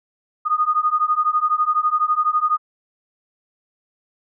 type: beating tone pair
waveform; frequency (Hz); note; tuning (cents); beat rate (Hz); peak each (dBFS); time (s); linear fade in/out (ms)
sine; 1227 / 1239; D#6 / D#6; -25 / -8; 12; -19; 0.45-2.58; 20
effects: none